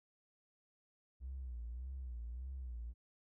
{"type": "tone with vibrato", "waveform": "triangle", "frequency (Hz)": 61.9, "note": "B1", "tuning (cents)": 5, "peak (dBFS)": -38, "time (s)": [1.2, 2.94], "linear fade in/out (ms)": 50, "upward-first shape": "sine", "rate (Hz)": 1.7, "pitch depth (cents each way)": 120, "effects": ["tanh soft clip ceiling -40 dBFS"]}